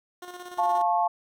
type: tone with tremolo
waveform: 15% pulse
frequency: 357.5 Hz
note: F4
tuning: 41 cents sharp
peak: -31 dBFS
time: 0.22-0.82 s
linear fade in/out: 5 ms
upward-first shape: square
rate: 17 Hz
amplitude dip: 50%
type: chord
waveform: sine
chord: F augmented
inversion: none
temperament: just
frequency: 698.5 / 873.1 / 1091.3 Hz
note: F5 / A5 / C#6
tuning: 0 / -14 / -27 cents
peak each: -24 / -24 / -29 dBFS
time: 0.58-1.08 s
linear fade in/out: 10 ms
effects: none